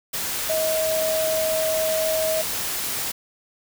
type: tone in noise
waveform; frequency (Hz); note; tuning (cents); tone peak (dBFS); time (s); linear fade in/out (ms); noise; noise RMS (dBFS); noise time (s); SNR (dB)
sine; 635; D#5; +35; -21; 0.49-2.42; 10; white; -27; 0.13-3.12; +3
effects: none